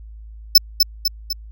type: tone with echo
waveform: square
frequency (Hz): 5274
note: E8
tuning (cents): 0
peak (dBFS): -5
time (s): 0.55-0.58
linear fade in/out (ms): 5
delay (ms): 250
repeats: 3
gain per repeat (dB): -5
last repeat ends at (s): 1.33
effects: added 54 Hz sine -35 dBFS peak until 1.51 s